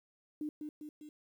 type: tone with echo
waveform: sine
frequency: 301.5 Hz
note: D4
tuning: 46 cents sharp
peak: -35 dBFS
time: 0.41-0.49 s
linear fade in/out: 2 ms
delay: 200 ms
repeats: 3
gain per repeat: -4 dB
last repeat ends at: 1.09 s
effects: 11-bit